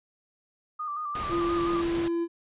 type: tone with vibrato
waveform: sine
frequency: 1200 Hz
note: D6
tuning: 37 cents sharp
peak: -30 dBFS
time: 0.79-1.82 s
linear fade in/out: 10 ms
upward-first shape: square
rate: 5.7 Hz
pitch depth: 42 cents each way
type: noise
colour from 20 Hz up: pink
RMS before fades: -36 dBFS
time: 1.15-2.08 s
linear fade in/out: 2 ms
type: tone with pitch glide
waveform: triangle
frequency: 342.1 to 338.4 Hz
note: F4 to E4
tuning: -36 to +45 cents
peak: -23 dBFS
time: 1.29-2.28 s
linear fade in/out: 50 ms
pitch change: -19 cents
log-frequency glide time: 1.57-1.9 s
effects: resampled to 8000 Hz